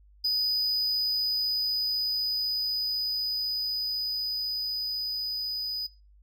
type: tone with level ramp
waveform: triangle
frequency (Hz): 4978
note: D#8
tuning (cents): 0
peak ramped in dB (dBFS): -22 to -28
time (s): 0.24-5.87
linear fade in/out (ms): 10
effects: noise-tail reverb RT60 0.3 s tail -21 dB re dry + added 50 Hz sine -54 dBFS peak until 6.22 s